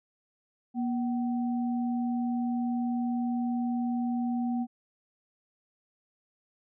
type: tone pair together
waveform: sine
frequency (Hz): 239.4 / 760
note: A#3 / F#5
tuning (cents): +46 / +46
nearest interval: octave + minor sixth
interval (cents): 2000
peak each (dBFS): -27 / -38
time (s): 0.74-4.67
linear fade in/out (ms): 50
effects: none